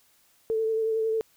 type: tone with vibrato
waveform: sine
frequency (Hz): 443.8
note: A4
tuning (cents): +15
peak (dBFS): -23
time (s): 0.5-1.21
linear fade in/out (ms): 0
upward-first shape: triangle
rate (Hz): 11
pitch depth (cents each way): 26
effects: white hiss -63 dBFS RMS until 1.36 s